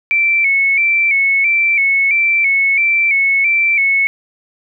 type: tone with vibrato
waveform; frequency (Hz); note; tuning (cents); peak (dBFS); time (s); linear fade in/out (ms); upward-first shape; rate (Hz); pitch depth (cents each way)
sine; 2269; C#7; +40; -10; 0.11-4.07; 0; square; 1.5; 54
effects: none